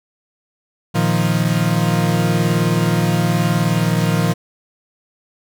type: chord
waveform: 40% pulse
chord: Bb suspended fourth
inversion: none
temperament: equal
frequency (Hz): 116.54 / 155.56 / 174.61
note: Bb2 / Eb3 / F3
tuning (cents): 0 / 0 / 0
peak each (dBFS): -19 / -18 / -17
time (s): 0.94-4.34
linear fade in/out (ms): 20
effects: none